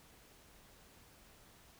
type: silence
effects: pink hiss -62 dBFS RMS until 1.79 s